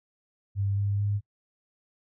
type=tone with pitch steps; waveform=sine; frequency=99.4 / 100.79 / 102.19 Hz; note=G2 / G2 / G#2; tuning=+25 / +49 / -27 cents; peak=-24 dBFS; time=0.55-1.21 s; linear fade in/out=50 ms; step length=220 ms; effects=noise-tail reverb RT60 0.1 s tail -24 dB re dry